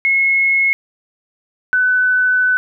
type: tone pair in turn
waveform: sine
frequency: 2174 / 1502.2 Hz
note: C#7 / F#6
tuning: -34 / +26 cents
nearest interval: tritone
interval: 640 cents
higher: first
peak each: -11 dBFS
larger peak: neither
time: 0.05-0.73 / 1.73-2.57 s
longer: second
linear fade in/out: 0 ms
effects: none